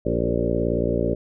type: harmonic tone with a mistuned harmonic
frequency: 58.27 Hz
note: A#1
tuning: in tune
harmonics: 1 / 2 / 3 / 4 / 5 / 6 / 7 / 8 / 9 / 10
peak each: -29 / -29 / -29 / -29 / -29 / -29 / -29 / -29 / -29 / -29 dBFS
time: 0.05-1.15 s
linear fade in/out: 10 ms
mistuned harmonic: 7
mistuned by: -27 cents
effects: none